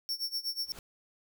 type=tone with tremolo; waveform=45% pulse; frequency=5460 Hz; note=F8; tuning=40 cents flat; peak=-30 dBFS; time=0.09-0.72 s; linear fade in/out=0 ms; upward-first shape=sine; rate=8.2 Hz; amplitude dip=90%
type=noise with exponential growth; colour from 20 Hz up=pink; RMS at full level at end=-44 dBFS; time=0.59-0.79 s; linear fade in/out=1 ms; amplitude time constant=42 ms
effects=none